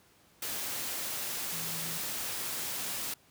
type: tone in noise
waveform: sine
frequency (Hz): 164.5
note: E3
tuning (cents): -3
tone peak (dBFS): -44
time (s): 1.52-1.98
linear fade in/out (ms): 5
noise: white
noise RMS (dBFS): -36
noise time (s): 0.42-3.14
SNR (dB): -11
effects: pink hiss -63 dBFS RMS until 3.3 s + high-pass 80 Hz 12 dB/octave